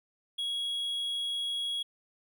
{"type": "tone", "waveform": "triangle", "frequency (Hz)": 3322, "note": "G#7", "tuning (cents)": 0, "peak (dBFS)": -29, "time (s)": [0.38, 1.83], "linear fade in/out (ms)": 10, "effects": []}